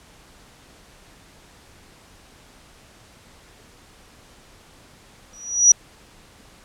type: tone with exponential growth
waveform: sine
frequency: 5820 Hz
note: F#8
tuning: 29 cents flat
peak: -5 dBFS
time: 5.33-5.72 s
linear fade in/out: 5 ms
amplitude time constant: 83 ms
effects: pink hiss -50 dBFS RMS until 6.64 s + low-pass 10000 Hz 12 dB/octave